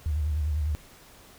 sine tone with vibrato, 75.6 Hz, D#2, 49 cents flat, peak -24 dBFS, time 0.06-0.75 s, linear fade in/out 0 ms, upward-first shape square, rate 10 Hz, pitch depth 65 cents each way, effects pink hiss -52 dBFS RMS until 1.38 s

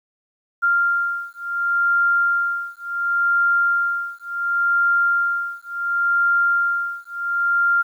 sine beating tone pair, 1393 / 1393.7 Hz, F6 / F6, -5 / -4 cents, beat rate 0.7 Hz, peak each -20 dBFS, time 0.62-7.83 s, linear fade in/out 20 ms, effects 9-bit

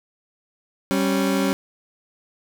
30% pulse tone pair together, 194.3 / 274.8 Hz, G3 / C#4, -15 / -15 cents, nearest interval tritone, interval 600 cents, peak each -19 dBFS, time 0.91-1.53 s, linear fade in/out 0 ms, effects none

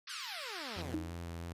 white band-pass noise, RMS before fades -46 dBFS, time 0.07-0.82 s, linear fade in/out 5 ms, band 1100 to 5400 Hz, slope 96 dB/octave
10% pulse exponential sweep, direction down, 1661.2 to 103.83 Hz, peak -35 dBFS, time 0.09-0.96 s, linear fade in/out 10 ms
sawtooth tone with vibrato, 84.9 Hz, F2, 48 cents flat, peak -37 dBFS, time 0.76-1.53 s, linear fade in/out 10 ms, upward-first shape square, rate 3 Hz, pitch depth 11 cents each way
sine tone with exponential decay, 311 Hz, D#4, 1 cent flat, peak -31 dBFS, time 0.94-1.2 s, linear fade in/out 2 ms, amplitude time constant 56 ms
effects resampled to 32000 Hz

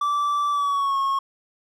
triangle tone with pitch glide, 1163 to 1091.4 Hz, D6 to C#6, -17 to -27 cents, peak -18 dBFS, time 0.01-1.19 s, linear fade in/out 5 ms, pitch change -110 cents, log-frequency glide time 0.51-0.98 s, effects none

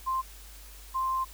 sine tone pair in turn, 1048 / 1048 Hz, C6 / C6, +2 / +2 cents, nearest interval unison, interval 0 cents, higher neither, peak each -26 dBFS, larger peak neither, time 0.06-0.22 / 0.94-1.25 s, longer second, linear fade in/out 20 ms, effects added 50 Hz sine -47 dBFS peak until 1.33 s + white hiss -51 dBFS RMS until 1.33 s

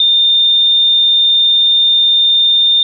sine tone, 3619 Hz, A7, 48 cents sharp, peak -7 dBFS, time 0-2.83 s, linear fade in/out 2 ms, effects none

